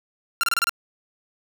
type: tone bursts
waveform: sawtooth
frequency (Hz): 1381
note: F6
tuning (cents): -20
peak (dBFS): -15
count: 6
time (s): 0.41-0.694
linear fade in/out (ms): 0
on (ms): 24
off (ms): 28
effects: 9-bit